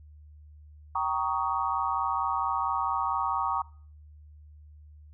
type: chord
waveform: sine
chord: Eb dominant seventh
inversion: first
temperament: just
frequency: 777.8 / 933.4 / 1120.1 / 1244.5 Hz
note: G5 / Bb5 / Db6 / Eb6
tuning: -14 / +2 / +18 / 0 cents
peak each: -33 / -30 / -30 / -33 dBFS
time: 0.95-3.62 s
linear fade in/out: 5 ms
effects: noise-tail reverb RT60 0.5 s tail -23 dB re dry + added 75 Hz sine -48 dBFS peak until 5.13 s